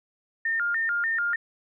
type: tone with vibrato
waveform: sine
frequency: 1600 Hz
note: G6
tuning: 35 cents sharp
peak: -23 dBFS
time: 0.45-1.36 s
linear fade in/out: 5 ms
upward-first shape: square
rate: 3.4 Hz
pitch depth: 220 cents each way
effects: none